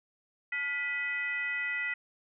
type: tone with frequency modulation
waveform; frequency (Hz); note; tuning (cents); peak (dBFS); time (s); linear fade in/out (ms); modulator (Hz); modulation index
sine; 1975.5; B6; 0; -30; 0.52-1.94; 5; 551; 0.75
effects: none